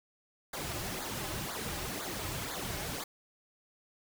pink noise with flanger, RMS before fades -38 dBFS, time 0.53-3.04 s, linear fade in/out 5 ms, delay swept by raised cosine 0.35 to 4.45 ms, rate 2 Hz, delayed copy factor -0.8, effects none

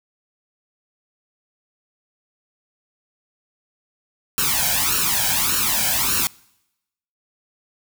white noise with flanger, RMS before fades -20 dBFS, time 4.38-6.27 s, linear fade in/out 0 ms, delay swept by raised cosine 0.71 to 1.29 ms, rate 1.7 Hz, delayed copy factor +0.85, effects noise-tail reverb RT60 0.9 s tail -25 dB re dry

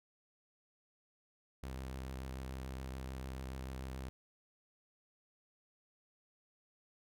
sawtooth tone with vibrato, 65.4 Hz, C2, in tune, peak -38 dBFS, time 1.63-4.09 s, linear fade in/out 0 ms, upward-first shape triangle, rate 6.9 Hz, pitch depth 32 cents each way, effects none

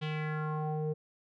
square tone with low-pass filter sweep, 153.9 Hz, D#3, 19 cents flat, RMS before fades -34 dBFS, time 0.01-0.94 s, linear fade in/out 20 ms, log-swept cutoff 3300 to 460 Hz, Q 3.3, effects none

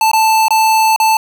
square tone with dropouts, 881 Hz, A5, 2 cents sharp, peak -9 dBFS, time 0.01-1.17 s, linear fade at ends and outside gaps 2 ms, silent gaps 0.115-0.133 / 0.483-0.506 / 0.962-1 s, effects none

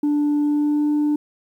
sine tone with pitch glide, 293.7 to 296.9 Hz, D4 to D4, 0 to +19 cents, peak -14 dBFS, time 0.03-1.16 s, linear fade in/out 5 ms, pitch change +19 cents, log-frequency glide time 0.41-0.88 s, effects tanh soft clip ceiling -15 dBFS + 9-bit

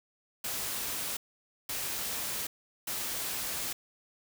white noise bursts at uneven times, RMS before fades -35 dBFS, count 3, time 0.44-1.17 / 1.69-2.47 / 2.87-3.73 s, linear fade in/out 5 ms, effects none

